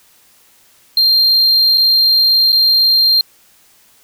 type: tone with dropouts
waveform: triangle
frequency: 4186 Hz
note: C8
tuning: in tune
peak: -7 dBFS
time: 0.97-3.21 s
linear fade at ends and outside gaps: 2 ms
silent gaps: 1.775-1.779 / 2.521-2.527 s
effects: white hiss -50 dBFS RMS until 4.03 s